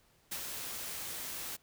white noise with ADSR envelope, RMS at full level -37 dBFS, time 0.31-1.57 s, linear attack 13 ms, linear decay 54 ms, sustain -4 dB, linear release 19 ms, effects pink hiss -68 dBFS RMS until 1.62 s

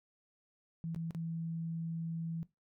sine tone with dropouts, 164.81 Hz, E3, in tune, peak -36 dBFS, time 0.84-2.43 s, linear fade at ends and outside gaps 0 ms, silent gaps 0.947-0.961 / 1.108-1.148 s, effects noise-tail reverb RT60 0.2 s tail -18 dB re dry

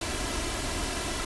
pink noise with comb filter, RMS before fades -31 dBFS, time 0.01-1.25 s, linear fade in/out 5 ms, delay 3 ms, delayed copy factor +0.55, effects resampled to 24000 Hz

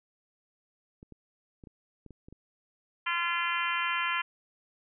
clicks, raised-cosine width 3 ms, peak -35 dBFS, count 8, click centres 1.029 / 1.123 / 1.638 / 1.672 / 2.063 / 2.107 / 2.285 / 2.326 s
harmonic tone, 343.3 Hz, F4, 30 cents flat, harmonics 3 / 4 / 5 / 6 / 7 / 8 / 9, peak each -33 / -34 / -35 / -36 / -36 / -37 / -38 dBFS, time 3.06-4.22 s, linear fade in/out 10 ms
effects none

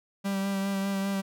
45% pulse tone with vibrato, 196 Hz, G3, in tune, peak -27 dBFS, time 0.24-1.22 s, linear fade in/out 20 ms, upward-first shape sine, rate 5 Hz, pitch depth 18 cents each way, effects none

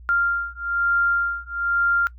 sine beating tone pair, 1393 / 1394.1 Hz, F6 / F6, -5 / -3 cents, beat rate 1.1 Hz, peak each -22 dBFS, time 0.09-2.07 s, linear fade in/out 0 ms, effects noise-tail reverb RT60 0.1 s tail -20 dB re dry + added 60 Hz sine -40 dBFS peak until 2.18 s

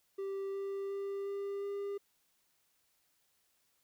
triangle tone with pitch steps, 391.3 / 393.8 / 396.3 / 398.8 / 401.4 Hz, G4 / G4 / G4 / G4 / G4, -3 / +8 / +19 / +30 / +41 cents, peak -34 dBFS, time 0.18-1.98 s, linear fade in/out 10 ms, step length 360 ms, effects white hiss -75 dBFS RMS until 3.83 s

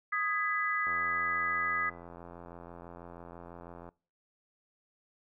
sine chord, G# minor, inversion second, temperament just, 1245.9 / 1661.2 / 1993.5 Hz, D#6 / G#6 / B6, +2 / 0 / +16 cents, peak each -32 / -35 / -33 dBFS, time 0.12-1.9 s, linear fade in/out 10 ms
click train, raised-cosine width 1 ms, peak -33 dBFS, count 261, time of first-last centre 0.87-3.89 s, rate 86.1 Hz
effects noise-tail reverb RT60 0.4 s tail -23 dB re dry

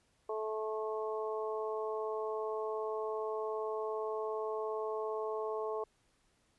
harmonic tone, 217.4 Hz, A3, 21 cents flat, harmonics 2 / 3 / 4 / 5, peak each -36 / -42 / -44 / -43 dBFS, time 0.29-5.84 s, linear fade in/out 5 ms, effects pink hiss -73 dBFS RMS until 6.58 s + resampled to 24000 Hz

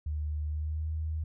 sine tone with pitch glide, 75.5 to 78.57 Hz, D2 to D#2, +48 to +17 cents, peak -30 dBFS, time 0.06-1.24 s, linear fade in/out 5 ms, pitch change +69 cents, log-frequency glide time 0.47-0.89 s, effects none

